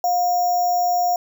sine tone with sample-and-hold, 713 Hz, F5, 36 cents sharp, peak -16 dBFS, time 0.04-1.16 s, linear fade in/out 2 ms, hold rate 6300 Hz, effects none

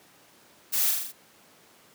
blue noise with echo, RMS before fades -26 dBFS, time 0.72-0.92 s, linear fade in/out 20 ms, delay 41 ms, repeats 5, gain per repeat -3 dB, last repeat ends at 1.125 s, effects pink hiss -56 dBFS RMS until 1.94 s + high-pass 200 Hz 12 dB/octave

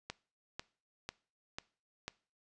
click train, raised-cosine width 0.2 ms, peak -22 dBFS, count 5, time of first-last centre 0.1-2.08 s, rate 2.02 Hz, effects noise-tail reverb RT60 0.4 s tail -21 dB re dry + resampled to 22050 Hz

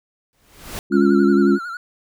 pink noise with exponential growth, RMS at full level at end -27 dBFS, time 0.33-0.79 s, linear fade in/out 0 ms, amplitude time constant 100 ms
sine chord, Db major, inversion second, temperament equal with one note detuned, 204.6 / 277.2 / 349.2 Hz, Ab3 / Db4 / F4, -26 / 0 / 0 cents, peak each -16 dBFS, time 0.9-1.59 s, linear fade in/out 50 ms
triangle tone with vibrato, 1396.9 Hz, F6, in tune, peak -25 dBFS, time 0.92-1.77 s, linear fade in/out 2 ms, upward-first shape sine, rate 11 Hz, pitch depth 78 cents each way
effects none

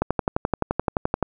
click train, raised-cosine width 1 ms, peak -6 dBFS, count 15, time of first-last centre 0.02-1.227 s, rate 11.6 Hz, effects none

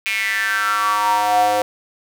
square tone with high-pass filter sweep, 104.1 Hz, G#2, 5 cents sharp, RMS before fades -18 dBFS, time 0.06-1.62 s, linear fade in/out 0 ms, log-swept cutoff 2400 to 590 Hz, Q 7.4, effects none

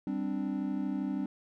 triangle chord, G suspended fourth, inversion none, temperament just, 196 / 261.3 / 294 Hz, G3 / C4 / D4, 0 / -2 / +2 cents, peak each -33 dBFS, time 0.07-1.26 s, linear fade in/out 2 ms, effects none

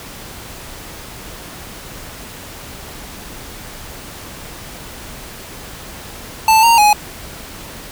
square tone with pitch steps, 882 / 926 / 837 Hz, A5 / A#5 / G#5, +4 / -12 / +13 cents, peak -8 dBFS, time 6.48-6.93 s, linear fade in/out 2 ms, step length 150 ms, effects pink hiss -33 dBFS RMS until 7.91 s

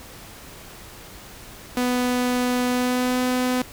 sawtooth tone with pitch glide, 248.1 to 251.9 Hz, B3 to B3, +8 to +34 cents, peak -16 dBFS, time 1.77-3.62 s, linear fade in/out 2 ms, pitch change +26 cents, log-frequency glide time 2.69-3.21 s, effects pink hiss -42 dBFS RMS until 3.72 s

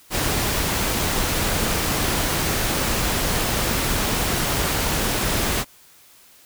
pink noise, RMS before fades -22 dBFS, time 0.1-5.65 s, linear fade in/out 50 ms, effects white hiss -51 dBFS RMS until 6.45 s

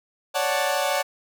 sawtooth chord, D major seventh, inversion third, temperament equal, 554.4 / 587.3 / 740 / 880 Hz, C#5 / D5 / F#5 / A5, 0 / 0 / 0 / 0 cents, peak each -23 / -23 / -23 / -25 dBFS, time 0.34-1.03 s, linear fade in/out 20 ms, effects none

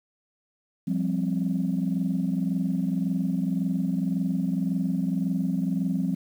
sine chord, F suspended second, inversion none, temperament just, 174.61 / 196.44 / 261.9 Hz, F3 / G3 / C4, 0 / +4 / +2 cents, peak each -26 / -27 / -28 dBFS, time 0.87-6.15 s, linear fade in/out 10 ms, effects tanh soft clip ceiling -16 dBFS + 9-bit

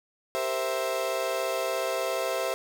35% pulse chord, C dominant seventh, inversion second, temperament equal, 392 / 466.2 / 523.3 / 659.3 Hz, G4 / Bb4 / C5 / E5, 0 / 0 / 0 / 0 cents, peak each -34 / -35 / -29 / -29 dBFS, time 0.35-2.54 s, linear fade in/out 0 ms, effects none

